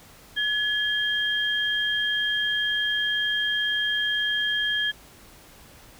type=tone pair together; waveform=sine; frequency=1700 / 3209 Hz; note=G#6 / G7; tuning=+40 / +40 cents; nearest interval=major seventh; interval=1100 cents; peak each=-25 dBFS; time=0.36-4.92 s; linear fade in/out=20 ms; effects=pink hiss -50 dBFS RMS until 5.99 s